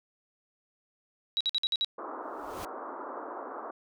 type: tone bursts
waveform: sine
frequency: 3876 Hz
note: B7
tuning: 33 cents flat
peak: -25 dBFS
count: 6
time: 1.37-1.846 s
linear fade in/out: 0 ms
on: 36 ms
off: 52 ms
type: band-pass noise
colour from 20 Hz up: white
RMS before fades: -40 dBFS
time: 1.98-3.71 s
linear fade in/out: 5 ms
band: 270 to 1300 Hz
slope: 48 dB/octave
type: noise with exponential growth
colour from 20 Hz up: pink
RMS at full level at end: -40 dBFS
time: 2.22-2.65 s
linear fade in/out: 2 ms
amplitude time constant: 92 ms
effects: none